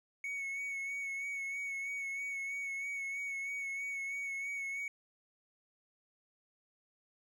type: tone with vibrato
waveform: triangle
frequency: 2217 Hz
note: C#7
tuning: in tune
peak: -35 dBFS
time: 0.24-4.88 s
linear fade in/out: 2 ms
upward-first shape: sine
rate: 3.1 Hz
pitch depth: 27 cents each way
effects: none